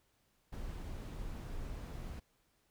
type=noise; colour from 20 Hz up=brown; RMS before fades=-43 dBFS; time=0.52-2.2 s; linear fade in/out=10 ms; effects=pink hiss -75 dBFS RMS until 2.7 s